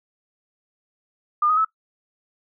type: tone with pitch steps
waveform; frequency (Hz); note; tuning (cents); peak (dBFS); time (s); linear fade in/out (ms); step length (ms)
sine; 1208 / 1253.5 / 1300.7; D6 / D#6 / E6; +48 / +12 / -24; -16; 1.42-1.648; 5; 76
effects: noise-tail reverb RT60 0.1 s tail -19 dB re dry